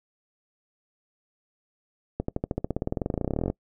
accelerating click train, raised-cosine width 2 ms, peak -13 dBFS, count 30, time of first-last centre 2.2-3.5 s, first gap 84 ms, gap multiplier 0.95, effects noise-tail reverb RT60 0.1 s tail -24 dB re dry

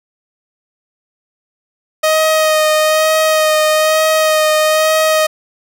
sawtooth tone with vibrato, 624 Hz, D#5, 5 cents sharp, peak -6 dBFS, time 2.03-5.27 s, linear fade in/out 10 ms, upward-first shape sine, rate 1.1 Hz, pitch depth 18 cents each way, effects none

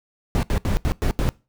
brown noise bursts at uneven times, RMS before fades -20 dBFS, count 6, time 0.35-0.43 / 0.5-0.58 / 0.65-0.77 / 0.85-0.92 / 1.02-1.11 / 1.19-1.29 s, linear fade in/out 0 ms, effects noise-tail reverb RT60 0.3 s tail -22 dB re dry

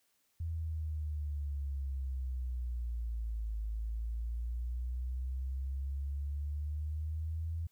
sine exponential two-way sweep, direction down then up, 83 to 53.4 to 83 Hz, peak -34 dBFS, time 0.4-7.67 s, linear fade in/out 5 ms, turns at 3.59 s, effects white hiss -75 dBFS RMS until 7.71 s

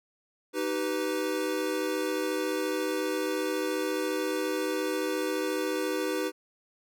square chord, Eb augmented, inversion none, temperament equal with one note detuned, 311.1 / 385.5 / 493.9 Hz, Eb4 / G4 / B4, 0 / -29 / 0 cents, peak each -33 dBFS, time 0.53-6.32 s, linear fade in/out 50 ms, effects none

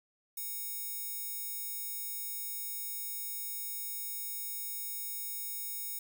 square tone with high-pass filter, 750 Hz, F#5, 23 cents sharp, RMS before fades -39 dBFS, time 0.37-5.99 s, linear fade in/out 5 ms, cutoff 11000 Hz, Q 0.6, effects none

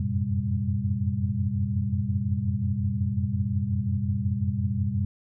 sine tone cluster, 89.5 / 95.1 / 108 / 125.6 / 199.7 Hz, F2 / F#2 / A2 / B2 / G3, +43 / +48 / -32 / +30 / +32 cents, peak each -30 dBFS, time 0-5.05 s, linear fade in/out 5 ms, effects none

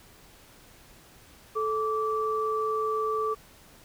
sine tone pair together, 436.1 / 1162.2 Hz, A4 / D6, -15 / -18 cents, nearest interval octave + perfect fourth, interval 1697 cents, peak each -28 dBFS, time 1.55-3.35 s, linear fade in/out 20 ms, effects pink hiss -54 dBFS RMS until 3.84 s

